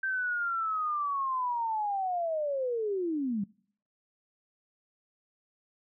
sine linear sweep, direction down, 1568 to 190.3 Hz, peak -28 dBFS, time 0.03-3.44 s, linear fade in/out 5 ms, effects noise-tail reverb RT60 0.6 s tail -25 dB re dry

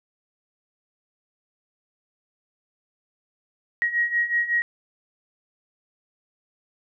sine beating tone pair, 1891 / 1896.4 Hz, A#6 / A#6, +24 / +29 cents, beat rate 5.4 Hz, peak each -26 / -22 dBFS, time 3.82-4.62 s, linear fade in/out 0 ms, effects none

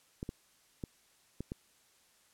clicks, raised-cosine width 3 ms, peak -25 dBFS, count 5, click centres 0.229 / 0.291 / 0.838 / 1.406 / 1.519 s, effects white hiss -67 dBFS RMS until 2.33 s + low-pass 11000 Hz 12 dB/octave

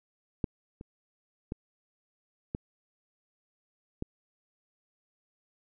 clicks, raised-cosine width 3 ms, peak -15 / -30 / -21 / -19 / -20 dBFS, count 5, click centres 0.442 / 0.811 / 1.521 / 2.549 / 4.024 s, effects none

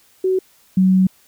sine tone pair in turn, 374.8 / 187.4 Hz, F#4 / F#3, +22 / +22 cents, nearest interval octave, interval 1200 cents, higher first, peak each -14 / -10 dBFS, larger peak second, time 0.24-0.39 / 0.77-1.07 s, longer second, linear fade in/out 5 ms, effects white hiss -54 dBFS RMS until 1.27 s

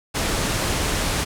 pink low-pass noise, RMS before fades -23 dBFS, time 0.14-1.25 s, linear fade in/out 20 ms, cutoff 11000 Hz, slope 24 dB/octave, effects none

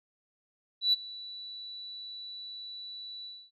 sine tone with ADSR envelope, 3951 Hz, B7, in tune, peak -19 dBFS, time 0.81-3.51 s, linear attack 120 ms, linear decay 20 ms, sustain -21 dB, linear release 260 ms, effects tanh soft clip ceiling -16 dBFS

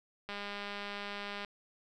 click train, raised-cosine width 0.3 ms, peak -25 dBFS, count 236, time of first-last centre 0.29-1.448 s, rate 203 Hz, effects none

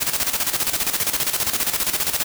white noise with tremolo, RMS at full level -20 dBFS, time 0-2.24 s, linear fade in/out 20 ms, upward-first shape square, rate 15 Hz, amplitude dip 65%, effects none

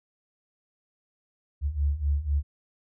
sine beating tone pair, 69.7 / 73.7 Hz, C#2 / D2, +10 / +7 cents, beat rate 4 Hz, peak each -28 / -25 dBFS, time 1.61-2.43 s, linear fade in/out 50 ms, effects none

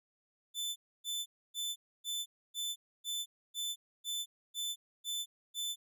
sawtooth tone bursts, 3520 Hz, A7, in tune, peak -32 dBFS, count 11, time 0.54-5.76 s, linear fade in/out 50 ms, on 220 ms, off 280 ms, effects none

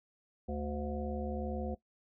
harmonic tone with a mistuned harmonic, 73.42 Hz, D2, in tune, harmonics 1 / 3 / 5 / 7 / 9 / 10, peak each -39 / -39 / -43 / -42 / -50 / -45 dBFS, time 0.48-1.75 s, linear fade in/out 10 ms, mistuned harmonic 10, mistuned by -28 cents, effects noise-tail reverb RT60 0.1 s tail -17 dB re dry

